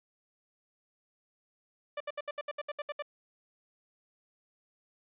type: tone bursts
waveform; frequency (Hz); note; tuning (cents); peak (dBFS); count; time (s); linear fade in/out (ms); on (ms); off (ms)
sawtooth; 587.3; D5; 0; -30; 11; 1.97-3.024; 5; 34; 68
effects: resampled to 8000 Hz